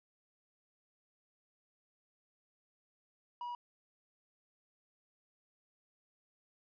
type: tone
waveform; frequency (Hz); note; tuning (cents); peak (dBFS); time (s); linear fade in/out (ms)
triangle; 966; B5; -39; -37; 3.41-3.55; 2
effects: resampled to 11025 Hz